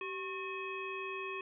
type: harmonic tone with a mistuned harmonic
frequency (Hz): 362.9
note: F#4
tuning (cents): -34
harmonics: 1 / 3 / 5 / 7 / 9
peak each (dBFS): -42 / -43 / -50 / -42 / -55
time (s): 0.01-1.41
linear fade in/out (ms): 2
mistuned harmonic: 1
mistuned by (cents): +100
effects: none